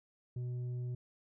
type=tone with tanh clipping; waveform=sine; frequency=123.47 Hz; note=B2; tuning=in tune; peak=-37 dBFS; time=0.36-0.95 s; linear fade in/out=5 ms; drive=5 dB; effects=none